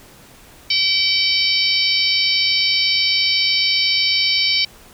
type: harmonic tone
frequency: 766 Hz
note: G5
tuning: 40 cents flat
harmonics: 3 / 4 / 5 / 6 / 7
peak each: -21 / -22 / -23 / -19 / -21 dBFS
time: 0.7-4.65 s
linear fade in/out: 5 ms
effects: pink hiss -45 dBFS RMS until 4.93 s